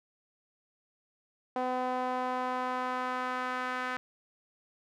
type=tone with band-pass filter sweep; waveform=sawtooth; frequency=253.3 Hz; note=B3; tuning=44 cents sharp; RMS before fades=-33 dBFS; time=1.56-3.97 s; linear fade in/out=0 ms; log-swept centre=740 to 1500 Hz; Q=1.9; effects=none